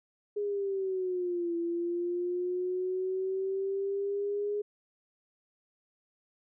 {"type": "exponential two-way sweep", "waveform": "sine", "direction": "down then up", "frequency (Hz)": [415.3, 338.1, 415.3], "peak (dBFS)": -29, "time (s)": [0.36, 4.62], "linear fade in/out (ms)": 10, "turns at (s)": 1.56, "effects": []}